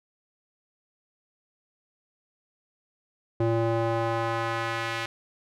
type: tone with band-pass filter sweep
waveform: square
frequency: 114.8 Hz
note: A#2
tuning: 26 cents flat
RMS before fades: -27 dBFS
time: 3.4-5.06 s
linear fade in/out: 5 ms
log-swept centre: 390 to 2300 Hz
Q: 1
effects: none